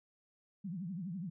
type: tone with vibrato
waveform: sine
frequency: 180.2 Hz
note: F#3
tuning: 45 cents flat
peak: -38 dBFS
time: 0.64-1.3 s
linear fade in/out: 10 ms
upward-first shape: triangle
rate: 12 Hz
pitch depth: 250 cents each way
effects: none